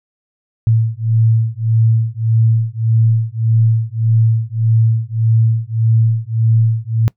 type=beating tone pair; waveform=sine; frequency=111.9 / 113.6 Hz; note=A2 / A#2; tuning=+30 / -44 cents; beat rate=1.7 Hz; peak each=-14 dBFS; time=0.67-7.08 s; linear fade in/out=0 ms; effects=noise-tail reverb RT60 0.1 s tail -22 dB re dry